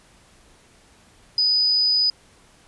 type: tone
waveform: sine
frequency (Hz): 4978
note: D#8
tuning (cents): 0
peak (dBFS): -16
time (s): 1.38-2.1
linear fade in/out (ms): 2
effects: pink hiss -54 dBFS RMS until 2.67 s + resampled to 24000 Hz